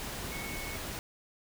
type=tone in noise; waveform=sine; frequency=2205 Hz; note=C#7; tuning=10 cents flat; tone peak=-42 dBFS; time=0.32-0.76 s; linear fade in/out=0 ms; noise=pink; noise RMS=-39 dBFS; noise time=0-0.99 s; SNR=-6 dB; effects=none